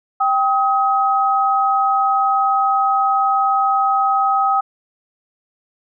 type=tone pair together; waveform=sine; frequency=784 / 1267 Hz; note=G5 / D#6; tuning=0 / +31 cents; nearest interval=minor sixth; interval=831 cents; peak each=-16 dBFS; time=0.2-4.61 s; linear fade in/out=10 ms; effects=none